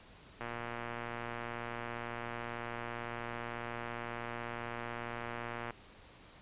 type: click train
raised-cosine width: 0.5 ms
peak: -25 dBFS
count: 626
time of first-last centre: 0.41-5.707 s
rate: 118 Hz
effects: pink hiss -57 dBFS RMS until 6.41 s + resampled to 8000 Hz